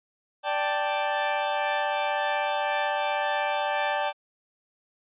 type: chord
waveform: sawtooth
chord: D suspended fourth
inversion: none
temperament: equal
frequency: 587.3 / 784 / 880 Hz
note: D5 / G5 / A5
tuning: 0 / 0 / 0 cents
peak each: -25 dBFS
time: 0.43-4.13 s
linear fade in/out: 50 ms
effects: resampled to 8000 Hz